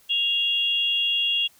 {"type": "tone pair together", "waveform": "sine", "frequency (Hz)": [2794, 3323], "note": ["F7", "G#7"], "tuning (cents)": [0, 0], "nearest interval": "minor third", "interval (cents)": 300, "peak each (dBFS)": -23, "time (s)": [0.09, 1.48], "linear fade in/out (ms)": 20, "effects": ["white hiss -57 dBFS RMS until 1.59 s"]}